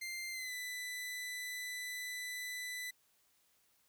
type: tone with pitch glide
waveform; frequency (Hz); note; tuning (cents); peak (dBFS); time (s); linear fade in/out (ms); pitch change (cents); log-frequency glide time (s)
sawtooth; 2093 to 1992.7; C7 to B6; 0 to +15; -37; 0.01-2.91; 10; -85; 0.31-0.53
effects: white hiss -73 dBFS RMS until 3.88 s

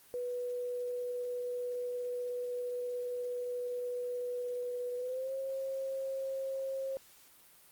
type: tone with pitch glide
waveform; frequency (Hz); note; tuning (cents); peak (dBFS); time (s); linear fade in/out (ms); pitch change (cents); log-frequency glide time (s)
sine; 491.6 to 536.1; B4 to C5; -8 to +42; -34; 0.14-6.97; 0; +150; 4.97-5.33
effects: white hiss -60 dBFS RMS until 7.71 s + Opus 32 kbps

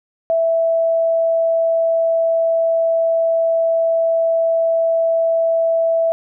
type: tone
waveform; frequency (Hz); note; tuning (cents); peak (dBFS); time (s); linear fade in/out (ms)
sine; 659.3; E5; 0; -13; 0.3-6.12; 0
effects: none

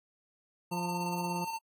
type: harmonic tone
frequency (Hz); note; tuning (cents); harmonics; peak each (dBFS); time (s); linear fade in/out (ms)
174.61; F3; 0; 1 / 2 / 3 / 4 / 5 / 6 / 7; -35 / -41 / -45 / -47 / -49 / -51 / -52; 0.71-1.45; 10
type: tone with tremolo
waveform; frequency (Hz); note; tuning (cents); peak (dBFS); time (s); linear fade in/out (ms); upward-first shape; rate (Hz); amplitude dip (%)
square; 901; A5; +41; -34; 0.71-1.59; 20; square; 17; 35
effects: AAC 64 kbps

